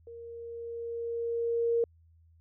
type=tone with level ramp; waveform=sine; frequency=466.2 Hz; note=A#4; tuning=in tune; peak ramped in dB=-43 to -23 dBFS; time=0.07-1.84 s; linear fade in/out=2 ms; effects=added 82 Hz sine -58 dBFS peak until 2.4 s